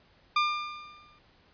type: tone with exponential decay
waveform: sawtooth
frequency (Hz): 1199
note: D6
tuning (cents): +36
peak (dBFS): -17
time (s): 0.36-1.19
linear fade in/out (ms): 5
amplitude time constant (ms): 180
effects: pink hiss -62 dBFS RMS until 1.53 s + resampled to 11025 Hz